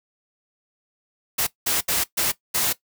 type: noise bursts at uneven times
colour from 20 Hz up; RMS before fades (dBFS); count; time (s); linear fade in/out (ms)
white; -22; 5; 1.38-1.47 / 1.66-1.81 / 1.88-2.04 / 2.17-2.32 / 2.54-2.73; 10
effects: noise-tail reverb RT60 0.1 s tail -17 dB re dry